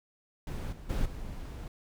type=noise with level steps; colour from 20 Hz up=brown; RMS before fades=-35 / -45 / -30 / -40 dBFS; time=0.47-1.68 s; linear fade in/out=2 ms; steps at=0.72 / 0.89 / 1.05 s; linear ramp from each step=10 ms; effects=none